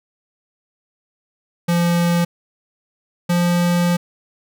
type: tone pair in turn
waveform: square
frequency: 172.2 / 174.6 Hz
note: F3 / F3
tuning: -24 / 0 cents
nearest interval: unison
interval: 24 cents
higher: second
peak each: -15 dBFS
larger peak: neither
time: 1.68-2.25 / 3.29-3.97 s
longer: second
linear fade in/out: 10 ms
effects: none